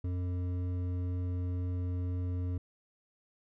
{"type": "tone with hard clipping", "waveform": "triangle", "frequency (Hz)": 89.8, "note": "F2", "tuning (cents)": 49, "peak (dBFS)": -33, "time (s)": [0.04, 2.58], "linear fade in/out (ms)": 5, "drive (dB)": 13, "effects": []}